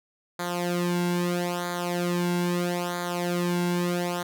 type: tone with flanger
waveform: sawtooth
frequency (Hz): 175.8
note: F3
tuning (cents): +12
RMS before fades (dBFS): -27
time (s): 0.39-4.23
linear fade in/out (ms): 5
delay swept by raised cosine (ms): 0.36 to 1.66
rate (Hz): 0.77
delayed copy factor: -0.8
effects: none